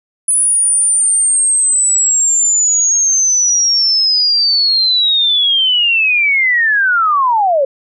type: linear sweep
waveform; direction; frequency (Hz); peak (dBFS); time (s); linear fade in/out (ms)
sine; down; 9956 to 523.3; -9; 0.28-7.65; 5
effects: none